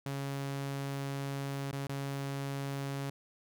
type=tone with dropouts; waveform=sawtooth; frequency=138.59 Hz; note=C#3; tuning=in tune; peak=-31 dBFS; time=0.06-3.1 s; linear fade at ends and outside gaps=2 ms; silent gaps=1.714-1.729 / 1.869-1.894 s; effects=none